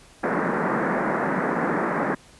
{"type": "band-pass noise", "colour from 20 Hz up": "pink", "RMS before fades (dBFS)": -24, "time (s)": [0.23, 2.15], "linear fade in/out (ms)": 10, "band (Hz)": [160, 1900], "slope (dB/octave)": 48, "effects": ["pink hiss -51 dBFS RMS until 2.39 s", "resampled to 24000 Hz"]}